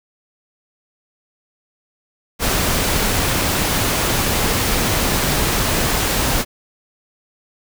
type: noise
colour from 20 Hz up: pink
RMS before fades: -18 dBFS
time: 2.39-6.45 s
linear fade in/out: 50 ms
effects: none